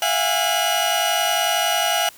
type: tone cluster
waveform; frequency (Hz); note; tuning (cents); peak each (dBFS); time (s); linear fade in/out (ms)
sawtooth; 670 / 721 / 816 / 2923; E5 / F#5 / G#5 / F#7; +28 / -45 / -31 / -22; -20; 0.02-2.09; 2
effects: white hiss -46 dBFS RMS until 2.17 s